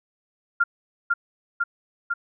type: tone with echo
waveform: sine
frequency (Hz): 1396.9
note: F6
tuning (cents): 0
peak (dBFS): -15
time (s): 0.6-0.64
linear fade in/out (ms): 10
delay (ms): 500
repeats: 3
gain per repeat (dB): -2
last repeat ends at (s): 2.14
effects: none